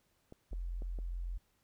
clicks, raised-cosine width 2 ms, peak -36 dBFS, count 4, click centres 0.324 / 0.531 / 0.821 / 0.988 s
sine tone, 43.65 Hz, F1, in tune, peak -36 dBFS, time 0.51-1.38 s, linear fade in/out 10 ms
effects pink hiss -75 dBFS RMS until 1.63 s

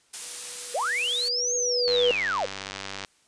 blue noise, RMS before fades -32 dBFS, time 0.13-1.29 s, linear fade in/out 10 ms
sine tone with exponential growth, 488.7 Hz, B4, 18 cents flat, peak -18 dBFS, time 0.22-2.11 s, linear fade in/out 0 ms, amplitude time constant 410 ms
sine linear two-way sweep, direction up then down, 440.3 to 6610 to 440.3 Hz, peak -24 dBFS, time 0.74-2.46 s, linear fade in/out 10 ms, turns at 1.55 s
click train, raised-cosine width 0.2 ms, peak -16 dBFS, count 115, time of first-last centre 1.88-3.048 s, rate 97.6 Hz
effects white hiss -63 dBFS RMS until 3.27 s + resampled to 22050 Hz

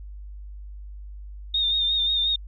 sine tone with vibrato, 3663 Hz, A#7, 31 cents flat, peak -20 dBFS, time 1.54-2.36 s, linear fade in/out 5 ms, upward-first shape sine, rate 5.6 Hz, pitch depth 40 cents each way, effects added 50 Hz sine -36 dBFS peak until 2.47 s

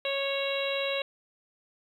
harmonic tone, 552 Hz, C#5, 7 cents flat, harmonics 1 / 2 / 3 / 4 / 5 / 6 / 7, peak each -30 / -40 / -42 / -37 / -35 / -40 / -36 dBFS, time 0.05-1.02 s, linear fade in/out 2 ms, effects 10-bit

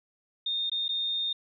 sine tone with dropouts, 3658 Hz, A#7, 33 cents flat, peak -27 dBFS, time 0.46-1.33 s, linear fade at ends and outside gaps 5 ms, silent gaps 0.698-0.716 / 0.882-0.89 s, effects none

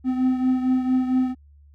triangle beating tone pair, 255.9 / 260.3 Hz, C4 / C4, -38 / -9 cents, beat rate 4.4 Hz, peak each -17 / -24 dBFS, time 0.04-1.35 s, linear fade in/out 50 ms, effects added 72 Hz sine -48 dBFS peak until 1.74 s

